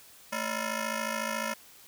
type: ring-modulated tone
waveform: 10% pulse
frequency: 392 Hz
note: G4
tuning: in tune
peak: -19 dBFS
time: 0.32-1.54 s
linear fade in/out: 10 ms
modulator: 169 Hz
effects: white hiss -54 dBFS RMS until 1.87 s